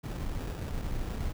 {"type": "noise with sample-and-hold", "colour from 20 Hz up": "brown", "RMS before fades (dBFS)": -34, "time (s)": [0.03, 1.33], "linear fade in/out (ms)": 20, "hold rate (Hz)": 2100, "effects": []}